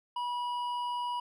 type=tone with hard clipping; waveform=sine; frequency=973 Hz; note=B5; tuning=26 cents flat; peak=-33 dBFS; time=0.16-1.2 s; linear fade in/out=5 ms; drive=7 dB; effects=none